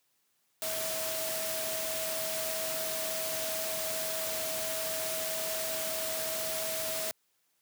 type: tone in noise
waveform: sine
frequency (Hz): 642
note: E5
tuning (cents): -46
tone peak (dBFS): -37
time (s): 0.62-7.11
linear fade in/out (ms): 0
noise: white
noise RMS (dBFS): -35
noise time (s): 0.62-7.11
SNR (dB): -5
effects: white hiss -74 dBFS RMS until 7.61 s + high-pass 100 Hz 12 dB/octave